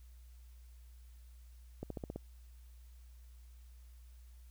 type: accelerating click train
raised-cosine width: 2 ms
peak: -27 dBFS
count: 6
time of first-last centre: 1.83-2.16 s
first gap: 73 ms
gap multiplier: 0.95
effects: added 60 Hz sine -53 dBFS peak until 4.5 s + white hiss -71 dBFS RMS until 4.5 s